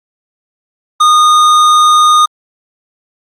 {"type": "tone with hard clipping", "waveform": "sine", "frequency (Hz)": 1228, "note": "D#6", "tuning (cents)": -23, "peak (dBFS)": -6, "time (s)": [1, 2.26], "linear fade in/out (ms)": 10, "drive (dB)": 12, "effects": ["Opus 48 kbps"]}